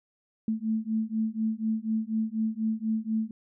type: beating tone pair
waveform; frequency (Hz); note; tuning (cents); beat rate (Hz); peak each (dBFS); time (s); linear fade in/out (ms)
sine; 218.4 / 222.5; A3 / A3; -13 / +20; 4.1; -29; 0.48-3.31; 2
effects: none